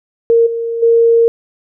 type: tone with level steps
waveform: sine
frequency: 462.3 Hz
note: A#4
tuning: 14 cents flat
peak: -6 / -16 / -6 dBFS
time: 0.3-1.28 s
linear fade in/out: 0 ms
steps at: 0.46 / 0.82 s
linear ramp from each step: 10 ms
effects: none